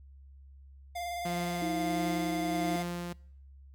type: tone with vibrato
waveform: square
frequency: 698.5 Hz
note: F5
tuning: in tune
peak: -35 dBFS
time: 0.95-2.83 s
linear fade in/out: 10 ms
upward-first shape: sine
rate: 19 Hz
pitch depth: 27 cents each way
type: tone with tremolo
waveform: sawtooth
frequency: 174.3 Hz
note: F3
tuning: 3 cents flat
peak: -28 dBFS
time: 1.25-3.13 s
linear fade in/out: 5 ms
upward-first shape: triangle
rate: 1.5 Hz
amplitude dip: 40%
type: tone with pitch glide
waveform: sine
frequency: 320 to 317.8 Hz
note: D#4 to D#4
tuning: +49 to +37 cents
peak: -32 dBFS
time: 1.62-2.76 s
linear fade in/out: 0 ms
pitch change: -12 cents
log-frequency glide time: 1.72-1.85 s
effects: noise-tail reverb RT60 0.7 s tail -25 dB re dry + added 68 Hz sine -50 dBFS peak until 3.74 s